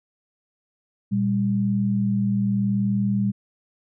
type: tone pair together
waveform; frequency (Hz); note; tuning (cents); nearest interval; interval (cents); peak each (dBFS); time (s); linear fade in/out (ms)
sine; 118.5 / 199.3; A#2 / G3; +29 / +29; major sixth; 900; -25 / -20; 1.11-3.32; 20
effects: none